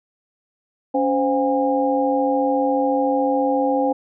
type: tone cluster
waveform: sine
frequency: 279.8 / 520 / 719 / 813 Hz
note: C#4 / C5 / F#5 / G#5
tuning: +16 / -11 / -50 / -37 cents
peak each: -21 / -20 / -29 / -22 dBFS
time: 0.94-3.93 s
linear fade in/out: 10 ms
effects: none